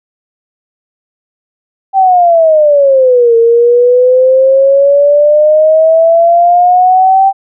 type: exponential two-way sweep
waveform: sine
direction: down then up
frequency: 784 to 457.8 to 784 Hz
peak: -3 dBFS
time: 1.93-7.33 s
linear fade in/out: 50 ms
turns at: 3.36 s
effects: none